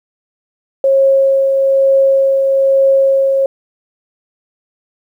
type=tone with tremolo; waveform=sine; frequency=542 Hz; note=C#5; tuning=39 cents flat; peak=-6 dBFS; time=0.84-3.46 s; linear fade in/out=2 ms; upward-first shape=triangle; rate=1.1 Hz; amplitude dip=35%; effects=8-bit